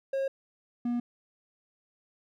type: tone pair in turn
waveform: triangle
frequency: 541 / 240.5 Hz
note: C#5 / B3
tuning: -42 / -46 cents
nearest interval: octave + major second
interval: 1404 cents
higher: first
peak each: -25 dBFS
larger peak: neither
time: 0.13-0.28 / 0.85-1 s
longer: neither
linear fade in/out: 5 ms
effects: none